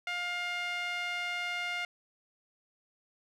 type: tone with band-pass filter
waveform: sawtooth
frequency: 707 Hz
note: F5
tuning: 21 cents sharp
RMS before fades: -35 dBFS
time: 0.07-1.85 s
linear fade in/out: 2 ms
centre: 2200 Hz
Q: 2.2
effects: none